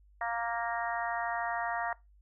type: harmonic tone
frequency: 233.1 Hz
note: A#3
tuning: in tune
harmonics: 3 / 4 / 5 / 6 / 7 / 8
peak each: -35 / -37 / -40 / -42 / -43 / -39 dBFS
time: 0.21-1.93 s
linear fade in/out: 2 ms
effects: noise-tail reverb RT60 0.2 s tail -20 dB re dry + added 50 Hz sine -58 dBFS peak until 2.21 s